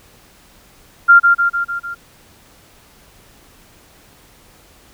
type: tone with echo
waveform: sine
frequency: 1392 Hz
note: F6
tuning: 6 cents flat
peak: -3 dBFS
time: 1.08-1.2 s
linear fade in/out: 20 ms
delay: 150 ms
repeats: 5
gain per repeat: -4 dB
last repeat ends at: 1.95 s
effects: pink hiss -48 dBFS RMS until 4.93 s